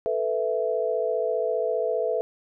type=chord; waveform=sine; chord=A suspended second; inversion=none; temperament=just; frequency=440 / 495 / 660 Hz; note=A4 / B4 / E5; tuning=0 / +4 / +2 cents; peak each=-27 dBFS; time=0.06-2.21 s; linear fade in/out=0 ms; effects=none